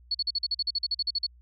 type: tone bursts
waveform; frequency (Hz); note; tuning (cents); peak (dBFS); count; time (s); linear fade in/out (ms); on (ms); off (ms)
sine; 4397; C#8; -15; -24; 15; 0.11-1.266; 5; 36; 44
effects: added 60 Hz sine -52 dBFS peak until 1.41 s